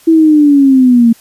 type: linear sweep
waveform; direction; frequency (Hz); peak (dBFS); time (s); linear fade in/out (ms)
sine; down; 329.6 to 227; -3; 0.07-1.13; 10
effects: white hiss -43 dBFS RMS until 1.2 s + resampled to 32000 Hz